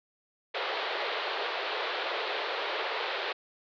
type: band-pass noise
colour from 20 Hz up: pink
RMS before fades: -33 dBFS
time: 0.54-3.33 s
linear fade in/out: 10 ms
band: 400 to 4200 Hz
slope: 48 dB/octave
effects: none